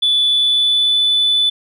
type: tone with pitch glide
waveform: sine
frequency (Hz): 3467 to 3489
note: A7 to A7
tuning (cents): -26 to -15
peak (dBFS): -10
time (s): 0.02-1.5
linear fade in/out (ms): 10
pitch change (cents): +11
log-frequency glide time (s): 0.28-1.02
effects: tanh soft clip ceiling -8 dBFS